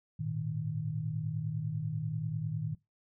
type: chord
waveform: sine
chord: Ab suspended second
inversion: none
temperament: equal with one note detuned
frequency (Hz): 106.38 / 116.54 / 155.56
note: Ab2 / Bb2 / Eb3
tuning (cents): +42 / 0 / 0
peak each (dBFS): -40 / -38 / -34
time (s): 0.19-2.75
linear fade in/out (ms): 10
effects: noise-tail reverb RT60 0.2 s tail -20 dB re dry